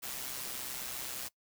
white noise with amplitude modulation, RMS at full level -38 dBFS, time 0.02-1.29 s, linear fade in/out 20 ms, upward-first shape sine, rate 128 Hz, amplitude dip 50%, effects noise-tail reverb RT60 0.1 s tail -21 dB re dry

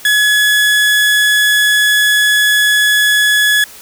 30% pulse tone, 1694 Hz, G#6, 34 cents sharp, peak -6 dBFS, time 0.05-3.64 s, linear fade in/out 2 ms, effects white hiss -36 dBFS RMS until 3.81 s

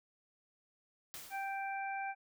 white noise with exponential decay, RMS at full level -45 dBFS, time 1.14-1.79 s, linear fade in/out 0 ms, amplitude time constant 140 ms
harmonic tone, 784 Hz, G5, in tune, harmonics 1 / 2 / 3, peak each -38 / -44 / -45 dBFS, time 1.3-2.15 s, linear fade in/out 50 ms
effects none

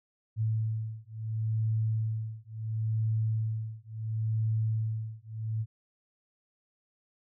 sine beating tone pair, 110 / 110.72 Hz, A2 / A2, 0 / +11 cents, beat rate 0.72 Hz, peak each -31 dBFS, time 0.36-5.66 s, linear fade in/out 50 ms, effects none

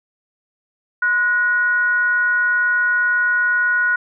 sine tone with frequency modulation, 1459 Hz, F#6, 25 cents flat, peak -14 dBFS, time 1.02-3.96 s, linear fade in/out 5 ms, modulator 423 Hz, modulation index 0.35, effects none

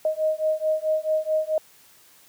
sine beating tone pair, 622.3 / 626.9 Hz, D#5 / D#5, 0 / +13 cents, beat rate 4.6 Hz, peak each -24 dBFS, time 0.05-1.58 s, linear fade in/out 2 ms, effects white hiss -54 dBFS RMS until 2.28 s + high-pass 60 Hz 12 dB/octave

